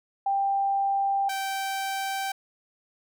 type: tone pair in turn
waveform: sine / sawtooth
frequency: 790 / 778.2 Hz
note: G5 / G5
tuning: +13 / -13 cents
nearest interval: unison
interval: 26 cents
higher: first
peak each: -22 / -24 dBFS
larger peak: first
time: 0.26-1.29 / 1.29-2.32 s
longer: neither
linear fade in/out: 5 ms
effects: none